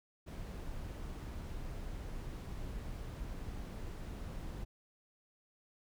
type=noise; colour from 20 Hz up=brown; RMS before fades=-43 dBFS; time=0.26-4.65 s; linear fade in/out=20 ms; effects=none